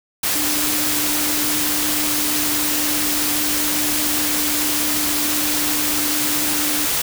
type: tone in noise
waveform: sine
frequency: 298.6 Hz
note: D4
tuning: 29 cents sharp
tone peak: -26 dBFS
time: 0.35-6.86 s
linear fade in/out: 5 ms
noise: white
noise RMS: -20 dBFS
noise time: 0.23-7.02 s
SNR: -9 dB
effects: none